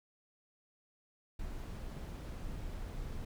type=noise; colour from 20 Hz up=brown; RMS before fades=-42 dBFS; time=1.39-3.25 s; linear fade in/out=5 ms; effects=none